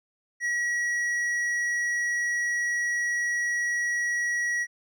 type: tone with hard clipping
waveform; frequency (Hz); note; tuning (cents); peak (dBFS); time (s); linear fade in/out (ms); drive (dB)
triangle; 1918; A#6; +49; -26; 0.4-4.67; 50; 10
effects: none